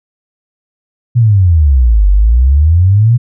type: exponential two-way sweep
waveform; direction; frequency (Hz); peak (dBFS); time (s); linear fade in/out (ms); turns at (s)
sine; down then up; 123.8 to 47 to 123.8; -4; 1.15-3.18; 20; 2.09
effects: none